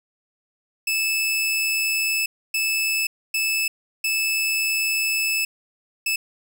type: tone bursts at uneven times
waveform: sawtooth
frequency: 2619 Hz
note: E7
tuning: 12 cents flat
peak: -17 dBFS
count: 5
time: 0.87-2.26 / 2.54-3.07 / 3.34-3.68 / 4.04-5.45 / 6.06-6.16 s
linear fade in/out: 5 ms
effects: none